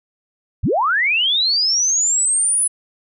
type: linear sweep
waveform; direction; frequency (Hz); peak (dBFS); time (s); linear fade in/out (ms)
sine; up; 39.8 to 10160; -14; 0.63-2.68; 10
effects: none